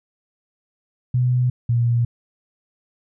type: tone pair in turn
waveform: sine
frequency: 124.9 / 118.68 Hz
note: B2 / A#2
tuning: +20 / +31 cents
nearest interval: minor second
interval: 89 cents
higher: first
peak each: -15 dBFS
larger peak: neither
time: 1.14-1.5 / 1.69-2.05 s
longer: neither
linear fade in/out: 5 ms
effects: none